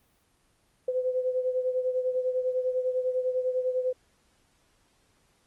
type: beating tone pair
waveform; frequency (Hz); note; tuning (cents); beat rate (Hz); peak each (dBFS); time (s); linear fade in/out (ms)
sine; 507 / 517; B4 / C5; +45 / -21; 10; -26 / -32; 0.88-3.93; 5
effects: pink hiss -67 dBFS RMS until 5.46 s + Opus 24 kbps